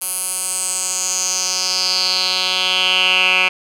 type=tone with band-pass filter sweep; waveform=10% pulse; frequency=185.1 Hz; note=F#3; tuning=1 cent sharp; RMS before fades=-18 dBFS; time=0.01-3.49 s; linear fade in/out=10 ms; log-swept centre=11000 to 2400 Hz; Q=4.5; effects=none